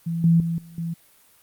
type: tone with level steps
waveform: sine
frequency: 167 Hz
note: E3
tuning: 23 cents sharp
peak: -23 / -13 / -22 / -41 / -25 dBFS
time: 0.06-0.94 s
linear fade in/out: 10 ms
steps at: 0.24 / 0.4 / 0.58 / 0.78 s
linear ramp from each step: 2 ms
effects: white hiss -56 dBFS RMS until 1.42 s + Opus 32 kbps